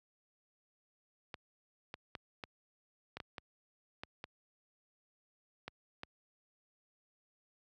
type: clicks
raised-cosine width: 0.3 ms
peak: -26 dBFS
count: 11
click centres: 1.342 / 1.941 / 2.152 / 2.438 / 3.17 / 3.202 / 3.382 / 4.035 / 4.241 / 5.68 / 6.034 s
effects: high-pass 60 Hz 12 dB/octave